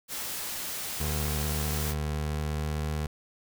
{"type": "noise", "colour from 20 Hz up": "white", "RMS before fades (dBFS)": -35, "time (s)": [0.08, 1.95], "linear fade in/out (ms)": 50}
{"type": "tone with pitch glide", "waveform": "25% pulse", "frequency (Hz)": [75.1, 76.1], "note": ["D2", "D#2"], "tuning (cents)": [39, -38], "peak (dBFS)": -25, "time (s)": [1, 3.07], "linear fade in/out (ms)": 5, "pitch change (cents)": 23, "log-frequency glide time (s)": [1.99, 2.85]}
{"effects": []}